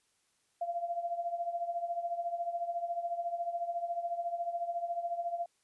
sine tone with tremolo, 689 Hz, F5, 24 cents flat, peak -29 dBFS, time 0.61-5.46 s, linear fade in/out 5 ms, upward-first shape triangle, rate 14 Hz, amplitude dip 80%, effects white hiss -74 dBFS RMS until 5.63 s + resampled to 24000 Hz

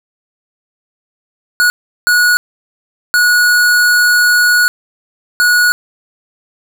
square tone bursts at uneven times, 1458 Hz, F#6, 26 cents flat, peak -8 dBFS, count 4, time 1.6-1.7 / 2.07-2.37 / 3.14-4.68 / 5.4-5.72 s, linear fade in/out 0 ms, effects none

